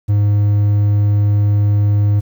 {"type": "tone", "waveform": "triangle", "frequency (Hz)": 102.9, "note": "G#2", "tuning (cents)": -16, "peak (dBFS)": -8, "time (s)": [0.08, 2.21], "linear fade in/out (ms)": 20, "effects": ["8-bit"]}